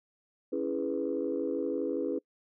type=chord; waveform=sine; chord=C# minor seventh; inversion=none; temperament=equal; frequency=277.2 / 329.6 / 415.3 / 493.9 Hz; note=C#4 / E4 / G#4 / B4; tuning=0 / 0 / 0 / 0 cents; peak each=-34 dBFS; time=0.52-2.19 s; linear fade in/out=10 ms; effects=noise-tail reverb RT60 0.1 s tail -25 dB re dry + tanh soft clip ceiling -20 dBFS